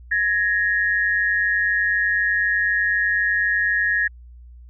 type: tone pair together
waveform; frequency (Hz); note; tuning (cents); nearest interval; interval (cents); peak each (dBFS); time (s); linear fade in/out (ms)
sine; 1672 / 1864; G#6 / A#6; +11 / -1; major second; 188; -20; 0.11-4.08; 10
effects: added 60 Hz sine -40 dBFS peak until 4.69 s